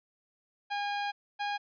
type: tone pair in turn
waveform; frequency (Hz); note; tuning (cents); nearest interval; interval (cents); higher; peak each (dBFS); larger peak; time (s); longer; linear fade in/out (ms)
sawtooth; 815 / 818.4; G#5 / G#5; -33 / -26; unison; 7; second; -27; neither; 0.7-1.12 / 1.39-1.58; first; 20
effects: resampled to 11025 Hz